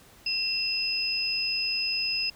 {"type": "tone pair together", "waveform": "sine", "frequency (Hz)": [2700, 5065], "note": ["E7", "D#8"], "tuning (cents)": [41, 30], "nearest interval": "major seventh", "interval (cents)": 1089, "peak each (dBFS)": [-30, -27], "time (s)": [0.26, 2.3], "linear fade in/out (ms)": 5, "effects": ["pink hiss -54 dBFS RMS until 2.35 s"]}